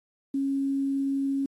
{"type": "tone with quantisation", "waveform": "sine", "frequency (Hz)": 274.3, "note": "C#4", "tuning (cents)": -18, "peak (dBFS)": -24, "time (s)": [0.34, 1.46], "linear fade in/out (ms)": 5, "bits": 9, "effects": ["AAC 32 kbps"]}